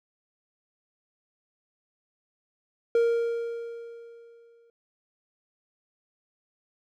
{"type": "tone with exponential decay", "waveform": "triangle", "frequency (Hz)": 466.2, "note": "A#4", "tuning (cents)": 0, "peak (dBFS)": -16, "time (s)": [2.95, 4.7], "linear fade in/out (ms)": 2, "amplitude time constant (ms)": 380, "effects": []}